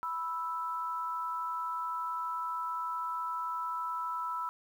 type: tone pair together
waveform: sine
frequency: 986.8 / 1318.5 Hz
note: B5 / E6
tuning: -2 / 0 cents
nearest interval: perfect fourth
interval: 502 cents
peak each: -36 / -35 dBFS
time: 0.03-4.49 s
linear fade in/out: 0 ms
effects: 10-bit